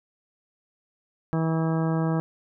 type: harmonic tone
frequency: 161.9 Hz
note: E3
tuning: 31 cents flat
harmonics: 1 / 2 / 3 / 4 / 5 / 6 / 7 / 8 / 10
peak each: -23 / -29 / -33 / -35 / -37 / -39 / -40 / -41 / -43 dBFS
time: 1.33-2.2 s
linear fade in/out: 0 ms
effects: none